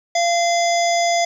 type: harmonic tone with a mistuned harmonic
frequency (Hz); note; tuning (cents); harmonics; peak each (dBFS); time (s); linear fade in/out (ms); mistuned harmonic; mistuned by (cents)
688; F5; -26; 1 / 3 / 5 / 7 / 9 / 10; -16 / -24 / -29 / -28 / -28 / -30; 0.15-1.25; 5; 7; +55
effects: 8-bit